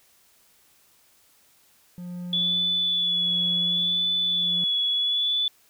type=tone with tremolo; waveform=triangle; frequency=177.5 Hz; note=F3; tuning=28 cents sharp; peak=-29 dBFS; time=1.98-4.64 s; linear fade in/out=0 ms; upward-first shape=sine; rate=0.8 Hz; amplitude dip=75%
type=tone with vibrato; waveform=sine; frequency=3433 Hz; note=A7; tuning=43 cents flat; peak=-21 dBFS; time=2.33-5.48 s; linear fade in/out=2 ms; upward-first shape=sine; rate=0.7 Hz; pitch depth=27 cents each way
effects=white hiss -60 dBFS RMS until 5.69 s